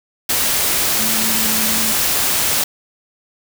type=tone in noise; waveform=sine; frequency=220.5 Hz; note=A3; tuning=4 cents sharp; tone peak=-25 dBFS; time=0.99-1.92 s; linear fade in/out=5 ms; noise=white; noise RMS=-17 dBFS; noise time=0.29-2.64 s; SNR=-11 dB; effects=none